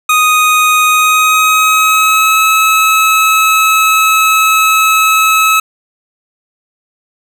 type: tone with pitch glide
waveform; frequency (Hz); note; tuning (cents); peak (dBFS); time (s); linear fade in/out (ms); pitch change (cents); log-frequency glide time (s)
25% pulse; 1244.5 to 1292.1; D#6 to E6; 0 to -35; -3; 0.09-5.6; 5; +65; 0.88-2.41
effects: none